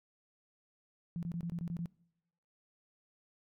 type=tone bursts; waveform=sine; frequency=170.7 Hz; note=F3; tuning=39 cents flat; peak=-35 dBFS; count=8; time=1.16-1.858 s; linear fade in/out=0 ms; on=68 ms; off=22 ms; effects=noise-tail reverb RT60 0.8 s tail -24 dB re dry